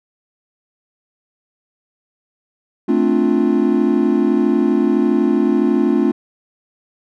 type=chord; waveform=triangle; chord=D minor seventh; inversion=second; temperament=equal; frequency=220 / 261.6 / 293.7 / 349.2 Hz; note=A3 / C4 / D4 / F4; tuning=0 / 0 / 0 / 0 cents; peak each=-16 dBFS; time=2.88-6.12 s; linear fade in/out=10 ms; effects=none